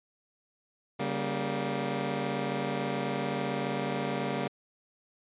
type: chord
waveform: 15% pulse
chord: G diminished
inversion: second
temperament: just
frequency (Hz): 141.12 / 196 / 235.2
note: Db3 / G3 / Bb3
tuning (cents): +31 / 0 / +16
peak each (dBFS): -28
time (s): 0.99-4.48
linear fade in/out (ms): 10
effects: resampled to 8000 Hz